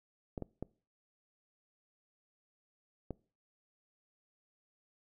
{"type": "clicks", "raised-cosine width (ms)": 2, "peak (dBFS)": -25, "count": 4, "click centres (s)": [0.378, 0.423, 0.626, 3.107], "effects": ["noise-tail reverb RT60 0.4 s tail -23 dB re dry"]}